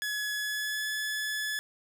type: tone with pitch glide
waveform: sawtooth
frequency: 1695 to 1716.7 Hz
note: G#6 to A6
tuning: +35 to -43 cents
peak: -27 dBFS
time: 0.02-1.59 s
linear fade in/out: 0 ms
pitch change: +22 cents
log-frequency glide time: 0.34-0.87 s
effects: none